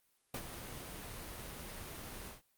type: noise with ADSR envelope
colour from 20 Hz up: pink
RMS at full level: -39 dBFS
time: 0.34-2.42 s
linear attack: 4 ms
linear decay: 66 ms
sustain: -7 dB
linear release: 150 ms
effects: white hiss -75 dBFS RMS until 2.57 s + Opus 32 kbps